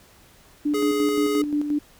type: tone with tremolo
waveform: sine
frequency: 294.6 Hz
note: D4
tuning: 6 cents sharp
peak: -19 dBFS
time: 0.65-1.79 s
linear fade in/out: 10 ms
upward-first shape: square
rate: 5.7 Hz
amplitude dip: 50%
type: tone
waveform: square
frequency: 418.1 Hz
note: G#4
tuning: 12 cents sharp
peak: -23 dBFS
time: 0.74-1.42 s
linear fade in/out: 5 ms
effects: pink hiss -53 dBFS RMS until 1.99 s